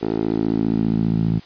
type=tone with band-pass filter sweep; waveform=10% pulse; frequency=55 Hz; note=A1; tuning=in tune; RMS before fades=-20 dBFS; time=0.01-1.4 s; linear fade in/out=20 ms; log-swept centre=420 to 150 Hz; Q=2.1; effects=white hiss -45 dBFS RMS until 1.45 s + resampled to 11025 Hz